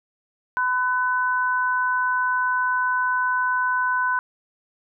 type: tone pair together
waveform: sine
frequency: 1007.6 / 1500 Hz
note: B5 / F#6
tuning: +34 / +23 cents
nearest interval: perfect fifth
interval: 689 cents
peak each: -22 / -22 dBFS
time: 0.57-4.19 s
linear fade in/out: 0 ms
effects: none